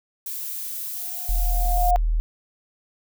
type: noise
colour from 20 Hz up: violet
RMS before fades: -31 dBFS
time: 0.26-1.91 s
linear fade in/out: 5 ms
type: tone with exponential growth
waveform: sine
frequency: 713 Hz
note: F5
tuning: 36 cents sharp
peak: -15 dBFS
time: 0.94-1.96 s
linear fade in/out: 0 ms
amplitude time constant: 220 ms
type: tone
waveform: sine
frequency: 40 Hz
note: D#1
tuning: 49 cents sharp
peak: -18 dBFS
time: 1.29-2.2 s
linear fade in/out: 0 ms
effects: none